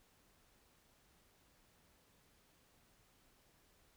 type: silence
effects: pink hiss -71 dBFS RMS until 3.96 s